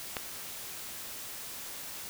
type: click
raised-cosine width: 0.3 ms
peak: -16 dBFS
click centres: 0.168 s
effects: white hiss -42 dBFS RMS until 2.09 s